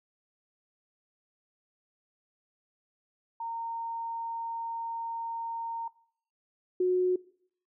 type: tone pair in turn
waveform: sine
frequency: 920 / 365.1 Hz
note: A#5 / F#4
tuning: -23 / -23 cents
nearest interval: octave + major third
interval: 1600 cents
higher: first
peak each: -33 / -23 dBFS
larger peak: second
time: 3.4-5.88 / 6.8-7.16 s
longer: first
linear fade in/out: 5 ms
effects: noise-tail reverb RT60 0.6 s tail -21 dB re dry